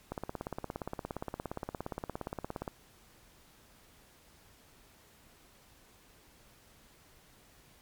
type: click train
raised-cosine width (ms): 1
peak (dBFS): -22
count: 45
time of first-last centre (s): 0.12-2.678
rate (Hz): 17.2
effects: pink hiss -61 dBFS RMS until 7.81 s + MP3 96 kbps